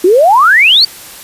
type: exponential sweep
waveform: sine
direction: up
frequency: 339.9 to 4699 Hz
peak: -3 dBFS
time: 0.04-0.85 s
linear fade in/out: 5 ms
effects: white hiss -31 dBFS RMS until 1.23 s + resampled to 32000 Hz